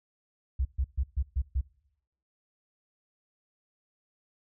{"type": "tone bursts", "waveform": "sine", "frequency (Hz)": 66, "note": "C2", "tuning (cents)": 16, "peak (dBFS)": -24, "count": 6, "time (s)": [0.59, 1.612], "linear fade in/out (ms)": 10, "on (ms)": 62, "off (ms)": 130, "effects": ["noise-tail reverb RT60 0.8 s tail -23 dB re dry"]}